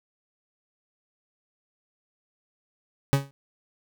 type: tone with exponential decay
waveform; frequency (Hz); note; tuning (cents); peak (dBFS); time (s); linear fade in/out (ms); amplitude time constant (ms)
40% pulse; 138.59; C#3; 0; -13; 3.13-3.31; 0; 37
effects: none